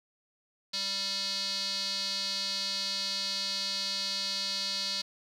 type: tone with band-pass filter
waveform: square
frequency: 196 Hz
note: G3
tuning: in tune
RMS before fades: -33 dBFS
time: 0.73-5.02 s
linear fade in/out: 10 ms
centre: 4400 Hz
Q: 5.8
effects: 10-bit